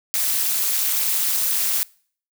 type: noise with amplitude modulation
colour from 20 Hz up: blue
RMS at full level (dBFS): -17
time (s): 0.14-1.83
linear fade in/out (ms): 0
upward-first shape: sine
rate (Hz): 215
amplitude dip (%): 95
effects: noise-tail reverb RT60 0.5 s tail -24 dB re dry